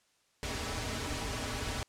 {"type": "noise with comb filter", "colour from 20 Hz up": "pink", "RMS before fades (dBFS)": -36, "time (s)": [0.43, 1.83], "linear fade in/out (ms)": 0, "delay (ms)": 5.7, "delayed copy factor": -0.8, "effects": ["white hiss -71 dBFS RMS until 1.88 s", "low-pass 8000 Hz 12 dB/octave"]}